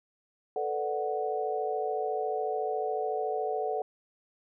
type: chord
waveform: sine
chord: B minor seventh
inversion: third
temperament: equal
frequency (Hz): 440 / 493.9 / 587.3 / 740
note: A4 / B4 / D5 / F#5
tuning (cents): 0 / 0 / 0 / 0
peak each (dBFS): -32 / -38 / -37 / -32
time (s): 0.56-3.82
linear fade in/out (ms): 2
effects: none